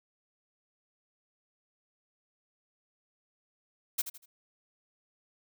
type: noise with echo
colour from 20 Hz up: blue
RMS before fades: -29 dBFS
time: 3.98-4.02 s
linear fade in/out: 10 ms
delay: 80 ms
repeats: 3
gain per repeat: -10 dB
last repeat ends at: 4.26 s
effects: none